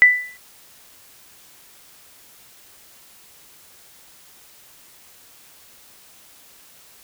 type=tone with exponential decay; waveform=sine; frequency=1986 Hz; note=B6; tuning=9 cents sharp; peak=-4 dBFS; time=0.02-0.37 s; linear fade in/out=0 ms; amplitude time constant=74 ms; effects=white hiss -49 dBFS RMS until 7.03 s